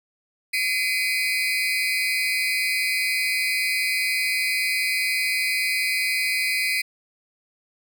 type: tone cluster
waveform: 35% pulse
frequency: 2043 / 2281 / 2468 Hz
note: C7 / C#7 / D#7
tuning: -42 / +49 / -15 cents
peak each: -24 dBFS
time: 0.53-6.82 s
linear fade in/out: 10 ms
effects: none